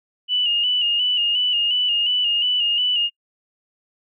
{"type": "tone with vibrato", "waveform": "sine", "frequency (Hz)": 2908, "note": "F#7", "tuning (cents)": -31, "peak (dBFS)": -17, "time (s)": [0.28, 3.1], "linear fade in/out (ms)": 50, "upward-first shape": "square", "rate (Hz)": 2.8, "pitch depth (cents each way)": 40, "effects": ["noise-tail reverb RT60 0.1 s tail -23 dB re dry"]}